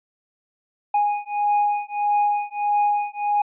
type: beating tone pair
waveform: triangle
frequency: 825 / 826.6 Hz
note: G#5 / G#5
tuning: -12 / -8 cents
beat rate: 1.6 Hz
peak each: -20 dBFS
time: 0.94-3.42 s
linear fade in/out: 5 ms
effects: resampled to 8000 Hz